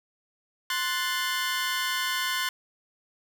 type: chord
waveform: 20% pulse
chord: F# diminished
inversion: second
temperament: equal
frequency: 1046.5 / 1480 / 1760 Hz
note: C6 / F#6 / A6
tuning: 0 / 0 / 0 cents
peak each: -25 / -26 / -27 dBFS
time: 0.7-2.49 s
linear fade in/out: 2 ms
effects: none